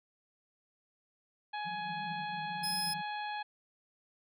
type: harmonic tone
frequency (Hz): 838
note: G#5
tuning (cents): +15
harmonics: 1 / 2 / 3 / 4 / 5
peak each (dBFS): -37 / -43 / -47 / -49 / -51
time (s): 1.53-3.43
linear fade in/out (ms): 10
type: band-pass noise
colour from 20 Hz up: white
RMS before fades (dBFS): -48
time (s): 1.64-3.04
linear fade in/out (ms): 50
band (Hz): 160 to 190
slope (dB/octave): 96
type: tone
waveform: sawtooth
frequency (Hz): 5110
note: D#8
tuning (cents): +45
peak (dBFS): -31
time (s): 2.63-2.94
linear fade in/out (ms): 10
effects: none